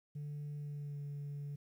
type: tone with pitch glide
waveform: sine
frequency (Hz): 146.83 to 143.97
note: D3 to D3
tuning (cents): 0 to -34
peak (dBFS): -38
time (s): 0.15-1.56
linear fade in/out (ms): 10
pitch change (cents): -34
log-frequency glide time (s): 0.55-0.99
effects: tanh soft clip ceiling -39 dBFS + 12-bit